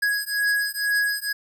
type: beating tone pair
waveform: square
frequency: 1661.2 / 1663.3 Hz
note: G#6 / G#6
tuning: 0 / +2 cents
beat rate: 2.1 Hz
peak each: -25 / -25 dBFS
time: 0.02-1.33 s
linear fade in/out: 10 ms
effects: none